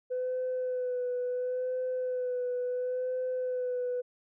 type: tone with vibrato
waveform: sine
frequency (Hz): 502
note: B4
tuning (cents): +28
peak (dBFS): -28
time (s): 0.1-4.02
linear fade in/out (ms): 20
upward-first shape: sine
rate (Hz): 0.72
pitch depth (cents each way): 25
effects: tanh soft clip ceiling -26 dBFS